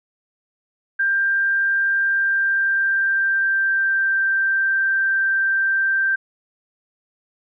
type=tone with pitch glide; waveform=sine; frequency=1588 to 1569.8 Hz; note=G6 to G6; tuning=+22 to +2 cents; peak=-16 dBFS; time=0.99-6.16 s; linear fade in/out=10 ms; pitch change=-20 cents; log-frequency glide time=2-4.23 s; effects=none